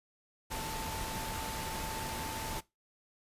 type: tone in noise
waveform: sine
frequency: 885 Hz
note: A5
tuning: 10 cents sharp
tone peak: -42 dBFS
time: 0.5-2.61 s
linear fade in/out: 20 ms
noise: pink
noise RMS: -39 dBFS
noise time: 0.5-2.61 s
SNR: -6 dB
effects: noise-tail reverb RT60 0.2 s tail -19 dB re dry + resampled to 32000 Hz